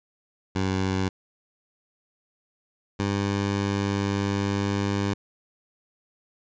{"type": "tone pair in turn", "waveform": "15% pulse", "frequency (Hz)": [94.8, 99.94], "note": ["F#2", "G2"], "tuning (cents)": [43, 34], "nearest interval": "minor second", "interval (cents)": 91, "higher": "second", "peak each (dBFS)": -17, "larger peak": "neither", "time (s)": [[0.55, 1.09], [2.99, 5.14]], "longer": "second", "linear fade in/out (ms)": 10, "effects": ["resampled to 16000 Hz"]}